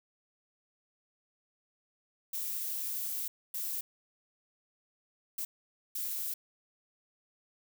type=noise bursts at uneven times; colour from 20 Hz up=violet; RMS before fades=-36 dBFS; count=4; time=2.33-3.28 / 3.54-3.81 / 5.38-5.45 / 5.95-6.34 s; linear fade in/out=5 ms; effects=none